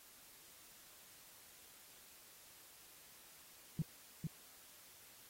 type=tone with echo; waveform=sine; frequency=159.1 Hz; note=D#3; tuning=39 cents sharp; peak=-33 dBFS; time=3.79-3.82 s; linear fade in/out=2 ms; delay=450 ms; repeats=1; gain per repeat=-4 dB; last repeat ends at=4.27 s; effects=white hiss -61 dBFS RMS until 5.29 s + AAC 48 kbps